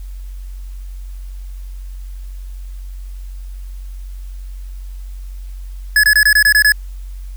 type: tone bursts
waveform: square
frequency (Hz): 1702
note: G#6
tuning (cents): +42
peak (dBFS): -8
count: 8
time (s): 5.96-6.721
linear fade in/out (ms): 2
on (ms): 75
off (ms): 23
effects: added 46 Hz sine -26 dBFS peak until 7.36 s + white hiss -51 dBFS RMS until 7.36 s